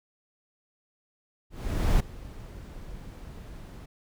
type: noise with ADSR envelope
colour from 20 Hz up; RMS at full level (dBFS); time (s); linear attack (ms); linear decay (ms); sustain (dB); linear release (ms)
brown; -22; 1.5-3.86; 500; 6; -20; 9
effects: none